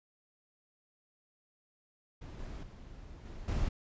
brown noise with level steps, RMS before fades -45 / -42 / -49 / -45 / -33 dBFS, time 2.21-3.69 s, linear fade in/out 10 ms, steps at 2.39 / 2.63 / 3.25 / 3.48 s, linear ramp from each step 2 ms, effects resampled to 16000 Hz

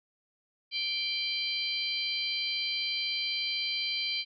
harmonic tone with a mistuned harmonic, 784 Hz, G5, in tune, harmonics 3 / 4 / 5 / 6, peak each -35 / -35 / -35 / -35 dBFS, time 0.71-4.25 s, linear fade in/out 50 ms, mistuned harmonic 5, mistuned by +65 cents, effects none

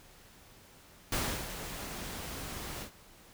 pink noise with ADSR envelope, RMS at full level -31 dBFS, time 1.12-2.91 s, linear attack 4 ms, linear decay 330 ms, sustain -10 dB, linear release 94 ms, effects pink hiss -57 dBFS RMS until 3.33 s

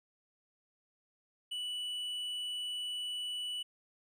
sine tone with tanh clipping, 2960 Hz, F#7, in tune, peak -37 dBFS, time 1.51-3.63 s, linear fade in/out 10 ms, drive 6 dB, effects none

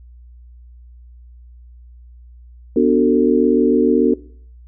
sine chord, B minor seventh, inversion none, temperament equal with one note detuned, 246.9 / 293.7 / 370 / 447.9 Hz, B3 / D4 / F#4 / A4, 0 / 0 / 0 / +31 cents, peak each -16 dBFS, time 2.76-4.14 s, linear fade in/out 5 ms, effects noise-tail reverb RT60 0.5 s tail -19 dB re dry + added 60 Hz sine -39 dBFS peak until 4.67 s

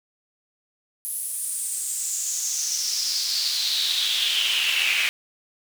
brown noise with high-pass filter sweep, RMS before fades -25 dBFS, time 1.05-5.09 s, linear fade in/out 0 ms, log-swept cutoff 11000 to 2400 Hz, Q 5.3, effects none

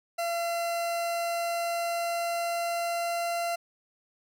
40% pulse tone with pitch glide, 681 to 685.3 Hz, F5 to F5, -44 to -33 cents, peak -27 dBFS, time 0.18-3.56 s, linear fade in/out 10 ms, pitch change +11 cents, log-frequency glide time 0.38-3.35 s, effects none

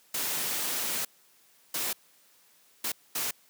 white noise bursts at uneven times, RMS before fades -31 dBFS, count 4, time 0.14-1.05 / 1.74-1.93 / 2.84-2.92 / 3.15-3.31 s, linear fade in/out 5 ms, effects white hiss -62 dBFS RMS until 3.49 s + high-pass 150 Hz 12 dB/octave

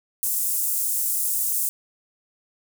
pink high-pass noise, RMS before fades -24 dBFS, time 0.23-1.69 s, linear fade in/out 0 ms, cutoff 8500 Hz, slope 24 dB/octave, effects none

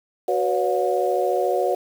sine tone cluster, 371.2 / 490.9 / 565 / 718 Hz, F#4 / B4 / C#5 / F5, +6 / -10 / +33 / +48 cents, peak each -24 dBFS, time 0.28-1.75 s, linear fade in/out 5 ms, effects 7-bit

